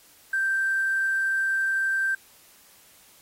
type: tone with hard clipping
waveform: triangle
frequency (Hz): 1568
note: G6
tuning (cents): 0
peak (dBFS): -22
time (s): 0.33-2.15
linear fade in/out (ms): 5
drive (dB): 3
effects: white hiss -55 dBFS RMS until 3.21 s + AAC 48 kbps